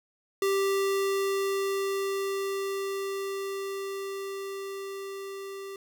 square tone with level ramp, 392 Hz, G4, in tune, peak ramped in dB -24 to -38 dBFS, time 0.42-5.76 s, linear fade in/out 2 ms, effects none

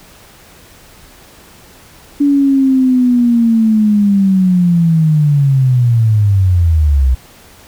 sine linear sweep, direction down, 287.8 to 61.74 Hz, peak -7 dBFS, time 2.2-7.15 s, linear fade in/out 10 ms, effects pink hiss -41 dBFS RMS until 7.67 s

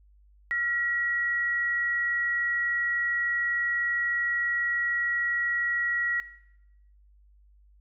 sine tone pair together, 1393 / 1916.6 Hz, F6 / A#6, -5 / +48 cents, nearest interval tritone, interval 553 cents, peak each -37 / -25 dBFS, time 0.51-6.2 s, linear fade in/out 0 ms, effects noise-tail reverb RT60 0.9 s tail -19 dB re dry + added 50 Hz sine -55 dBFS peak until 7.8 s

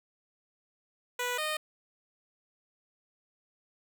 10% pulse tone pair in turn, 491.5 / 615.2 Hz, B4 / D#5, -8 / -20 cents, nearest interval major third, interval 388 cents, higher second, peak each -22 dBFS, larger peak neither, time 1.19-1.38 / 1.38-1.57 s, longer neither, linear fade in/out 5 ms, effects none

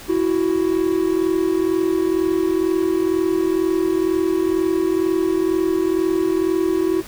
triangle tone pair together, 330.1 / 372.2 Hz, E4 / F#4, +2 / +10 cents, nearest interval major second, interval 208 cents, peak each -17 dBFS, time 0.08-7.02 s, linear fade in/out 20 ms, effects pink hiss -38 dBFS RMS until 7.07 s

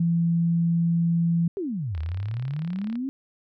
sine tone, 168.6 Hz, E3, 39 cents sharp, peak -19 dBFS, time 0-1.48 s, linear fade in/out 5 ms
sine exponential two-way sweep, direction down then up, 416.3 to 75.7 to 276.9 Hz, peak -26 dBFS, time 1.57-3.09 s, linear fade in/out 0 ms, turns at 1.99 s
click train, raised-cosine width 0.3 ms, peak -28 dBFS, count 37, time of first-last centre 1.95-2.956 s, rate 35.8 Hz
effects none

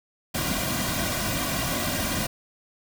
pink noise with comb filter, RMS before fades -27 dBFS, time 0.34-2.27 s, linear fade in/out 10 ms, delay 2.3 ms, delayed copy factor -0.75, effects none

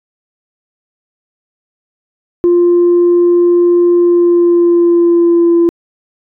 sine tone with pitch glide, 349.2 to 340.2 Hz, F4 to F4, 0 to -45 cents, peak -4 dBFS, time 2.44-5.69 s, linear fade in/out 0 ms, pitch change -45 cents, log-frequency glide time 3.94-5.57 s, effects tanh soft clip ceiling -3 dBFS

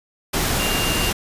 sine tone in noise, 2798 Hz, F7, 3 cents sharp, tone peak -25 dBFS, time 0.59-1.11 s, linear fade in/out 10 ms, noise pink, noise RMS -21 dBFS, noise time 0.33-1.13 s, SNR -7 dB, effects resampled to 32000 Hz

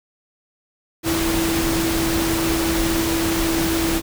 sine tone in noise, 329.6 Hz, E4, in tune, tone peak -20 dBFS, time 1.03-4.02 s, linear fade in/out 50 ms, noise pink, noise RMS -23 dBFS, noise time 1.03-4.02 s, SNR 0 dB, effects none

